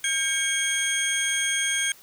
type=tone cluster; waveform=sine; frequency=1603 / 2232 / 3250 / 6430 / 8730 Hz; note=G6 / C#7 / G#7 / G8 / C#9; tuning=+38 / +11 / -38 / +43 / -28 cents; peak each=-28 dBFS; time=0.04-1.92 s; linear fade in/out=2 ms; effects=tanh soft clip ceiling -15 dBFS + white hiss -51 dBFS RMS until 2.02 s